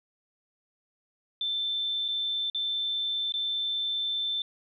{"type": "tone with dropouts", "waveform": "sine", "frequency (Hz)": 3545, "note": "A7", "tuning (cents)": 12, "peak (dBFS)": -27, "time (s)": [1.41, 4.42], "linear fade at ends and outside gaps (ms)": 2, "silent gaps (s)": [[2.081, 2.085], [2.5, 2.547], [3.322, 3.339]], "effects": []}